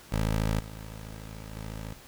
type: tone with level steps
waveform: 15% pulse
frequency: 53.8 Hz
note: A1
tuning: 38 cents flat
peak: -19 / -34 / -30 dBFS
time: 0.12-1.93 s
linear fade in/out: 5 ms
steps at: 0.6 / 1.56 s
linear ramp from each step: 2 ms
effects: pink hiss -51 dBFS RMS until 2.07 s